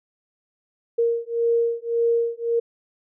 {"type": "beating tone pair", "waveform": "sine", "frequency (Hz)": [465.2, 467], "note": ["A#4", "A#4"], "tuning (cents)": [-4, 3], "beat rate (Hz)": 1.8, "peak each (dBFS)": -22, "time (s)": [0.98, 2.6], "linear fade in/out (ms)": 10, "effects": []}